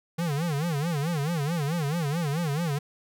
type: tone with vibrato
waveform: square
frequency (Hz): 156.1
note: D#3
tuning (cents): +6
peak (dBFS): -26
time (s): 0.18-2.79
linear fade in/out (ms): 10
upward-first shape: sine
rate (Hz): 4.6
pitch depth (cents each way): 200
effects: none